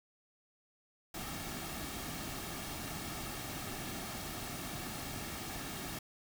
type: noise with comb filter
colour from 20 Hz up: pink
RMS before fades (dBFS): -42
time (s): 1.14-5.99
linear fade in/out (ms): 5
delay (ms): 2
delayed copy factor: -0.5
effects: none